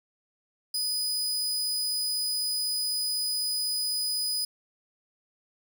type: tone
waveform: sawtooth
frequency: 4978 Hz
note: D#8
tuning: in tune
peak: -24 dBFS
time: 0.74-4.45 s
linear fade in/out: 5 ms
effects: none